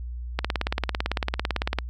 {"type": "click train", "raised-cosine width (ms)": 0.3, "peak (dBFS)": -8, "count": 26, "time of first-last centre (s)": [0.39, 1.787], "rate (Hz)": 17.9, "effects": ["added 60 Hz sine -31 dBFS peak until 1.89 s"]}